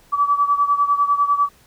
sine beating tone pair, 1147 / 1157 Hz, D6 / D6, -41 / -26 cents, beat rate 10 Hz, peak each -16 / -20 dBFS, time 0.12-1.49 s, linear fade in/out 20 ms, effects pink hiss -53 dBFS RMS until 1.66 s

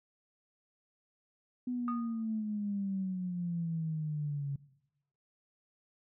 sine exponential sweep, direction down, 250.5 to 138.59 Hz, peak -32 dBFS, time 1.67-4.56 s, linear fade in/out 5 ms
sine tone with exponential decay, 1233 Hz, D#6, 16 cents flat, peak -32 dBFS, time 1.88-2.23 s, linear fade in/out 1 ms, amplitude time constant 75 ms
effects noise-tail reverb RT60 0.9 s tail -20 dB re dry + tanh soft clip ceiling -23 dBFS

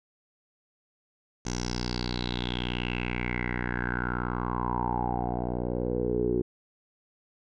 10% pulse tone with low-pass filter sweep, 60.7 Hz, B1, 29 cents flat, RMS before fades -30 dBFS, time 1.45-6.42 s, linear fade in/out 10 ms, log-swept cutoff 6200 to 380 Hz, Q 7.3, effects none

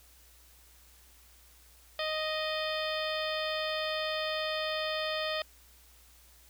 harmonic tone with a mistuned harmonic, 622.3 Hz, D#5, in tune, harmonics 1 / 2 / 3 / 4 / 5 / 6 / 7 / 8, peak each -34 / -39 / -39 / -41 / -40 / -40 / -44 / -45 dBFS, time 1.99-5.42 s, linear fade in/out 2 ms, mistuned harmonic 6, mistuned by -79 cents, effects added 60 Hz sine -60 dBFS peak until 6.49 s + white hiss -60 dBFS RMS until 6.49 s

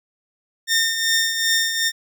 15% pulse tone with tremolo, 1819 Hz, A#6, 43 cents flat, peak -9 dBFS, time 0.67-1.92 s, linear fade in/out 50 ms, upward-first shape triangle, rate 2.6 Hz, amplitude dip 60%, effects none

